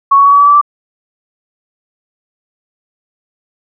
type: tone with pitch steps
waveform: sine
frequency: 1108.7 / 1118.3 / 1128.1 / 1137.9 / 1147.8 / 1157.8 / 1167.9 Hz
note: C#6 / C#6 / C#6 / C#6 / D6 / D6 / D6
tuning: 0 / +15 / +30 / +45 / -40 / -25 / -10 cents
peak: -3 dBFS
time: 0.11-0.614 s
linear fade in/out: 10 ms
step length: 72 ms
effects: none